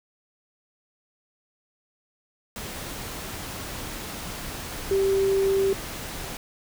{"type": "tone in noise", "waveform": "sine", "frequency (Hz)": 389.3, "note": "G4", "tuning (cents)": -12, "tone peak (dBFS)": -19, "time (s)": [4.91, 5.73], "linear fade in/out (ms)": 2, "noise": "pink", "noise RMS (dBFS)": -35, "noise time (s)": [2.56, 6.37], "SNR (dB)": 13, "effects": []}